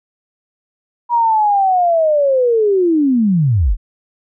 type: linear sweep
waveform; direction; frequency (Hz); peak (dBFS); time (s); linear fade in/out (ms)
sine; down; 965 to 30.89; -10; 1.09-3.77; 50
effects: none